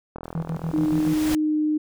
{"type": "click train", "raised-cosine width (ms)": 1, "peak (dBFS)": -20, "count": 39, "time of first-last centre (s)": [0.16, 1.076], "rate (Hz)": 41.5}
{"type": "noise with exponential growth", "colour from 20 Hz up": "pink", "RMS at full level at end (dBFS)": -28, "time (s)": [0.24, 1.35], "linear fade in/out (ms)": 2, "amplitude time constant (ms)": 240}
{"type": "tone with tremolo", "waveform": "triangle", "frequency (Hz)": 162.6, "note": "E3", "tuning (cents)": -23, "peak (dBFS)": -22, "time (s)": [0.35, 1.14], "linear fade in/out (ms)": 2, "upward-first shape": "square", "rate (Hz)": 7, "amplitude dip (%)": 80}
{"type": "tone with pitch glide", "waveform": "sine", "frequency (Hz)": [308, 305], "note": ["D#4", "D#4"], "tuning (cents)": [-17, -34], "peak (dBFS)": -19, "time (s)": [0.73, 1.78], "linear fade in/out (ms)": 10, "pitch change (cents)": -17, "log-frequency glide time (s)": [1.36, 1.56]}
{"effects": []}